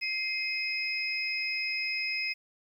sine tone cluster, 2103 / 2530 / 5090 Hz, C7 / D#7 / D#8, +8 / +28 / +39 cents, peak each -35 / -32 / -35 dBFS, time 0.01-2.34 s, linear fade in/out 20 ms, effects 10-bit

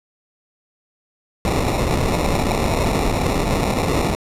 pink noise with sample-and-hold, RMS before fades -19 dBFS, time 1.45-4.15 s, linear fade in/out 0 ms, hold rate 1575 Hz, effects low-pass 12000 Hz 12 dB/octave

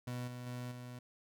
30% pulse tone with level steps, 123.47 Hz, B2, in tune, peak -36 / -41 / -38 / -43 dBFS, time 0.07-0.99 s, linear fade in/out 5 ms, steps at 0.27 / 0.46 / 0.71 s, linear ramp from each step 10 ms, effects none

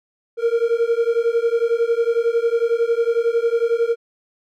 triangle beating tone pair, 459.9 / 470.9 Hz, A#4 / A#4, -23 / +18 cents, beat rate 11 Hz, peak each -17 dBFS, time 0.37-3.96 s, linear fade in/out 50 ms, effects none

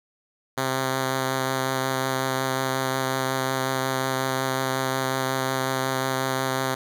5% pulse tone with vibrato, 131.9 Hz, C3, 14 cents sharp, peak -12 dBFS, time 0.57-6.75 s, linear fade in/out 10 ms, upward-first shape triangle, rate 5.5 Hz, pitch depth 14 cents each way, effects none

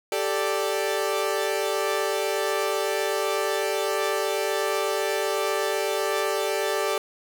sawtooth chord, G suspended second, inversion none, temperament equal, 392 / 440 / 587.3 Hz, G4 / A4 / D5, 0 / 0 / 0 cents, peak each -24 dBFS, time 0.12-6.98 s, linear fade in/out 2 ms, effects none

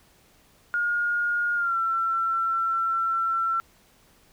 sine tone with pitch glide, 1426 to 1347.5 Hz, F6 to E6, +36 to +38 cents, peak -22 dBFS, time 0.74-3.6 s, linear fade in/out 0 ms, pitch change -98 cents, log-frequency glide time 1.55-1.78 s, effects pink hiss -59 dBFS RMS until 4.32 s

